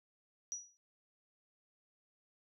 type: tone with exponential decay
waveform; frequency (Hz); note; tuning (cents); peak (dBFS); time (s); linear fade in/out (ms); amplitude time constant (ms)
sine; 5830; F#8; -26; -35; 0.52-0.77; 0; 53
effects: none